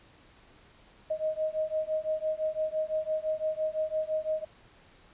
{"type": "beating tone pair", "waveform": "sine", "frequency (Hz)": [622.3, 628.2], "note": ["D#5", "D#5"], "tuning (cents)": [0, 16], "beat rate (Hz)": 5.9, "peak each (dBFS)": -31, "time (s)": [1.1, 4.45], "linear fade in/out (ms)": 10, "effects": ["pink hiss -58 dBFS RMS until 5.13 s", "resampled to 8000 Hz"]}